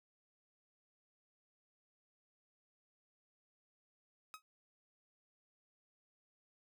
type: tone with exponential decay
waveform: sawtooth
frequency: 1270 Hz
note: D#6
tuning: 35 cents sharp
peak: -40 dBFS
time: 4.34-4.42 s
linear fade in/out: 0 ms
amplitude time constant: 17 ms
effects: none